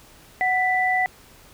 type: tone pair together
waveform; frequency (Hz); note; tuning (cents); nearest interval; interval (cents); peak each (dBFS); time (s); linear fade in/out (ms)
sine; 742 / 1980.9; F#5 / B6; +5 / +5; octave + perfect fourth; 1700; -21; 0.41-1.06; 0
effects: pink hiss -50 dBFS RMS until 1.53 s